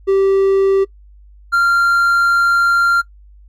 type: tone pair in turn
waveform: triangle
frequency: 389.1 / 1386.6 Hz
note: G4 / F6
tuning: -13 / -13 cents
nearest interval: octave + minor seventh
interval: 2200 cents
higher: second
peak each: -8 dBFS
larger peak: neither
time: 0.07-0.85 / 1.52-3.02 s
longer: second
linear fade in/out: 20 ms
effects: noise-tail reverb RT60 0.1 s tail -21 dB re dry + added 50 Hz sine -40 dBFS peak until 3.48 s